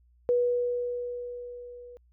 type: tone with level ramp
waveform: sine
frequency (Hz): 487.3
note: B4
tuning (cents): -23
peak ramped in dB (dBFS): -20 to -44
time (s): 0.29-1.97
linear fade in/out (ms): 0
effects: added 60 Hz sine -59 dBFS peak until 2.12 s